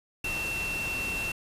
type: tone in noise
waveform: sine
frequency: 2700 Hz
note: E7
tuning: 41 cents sharp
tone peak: -30 dBFS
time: 0.24-1.32 s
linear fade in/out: 5 ms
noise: pink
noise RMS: -37 dBFS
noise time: 0.24-1.32 s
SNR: +4 dB
effects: resampled to 32000 Hz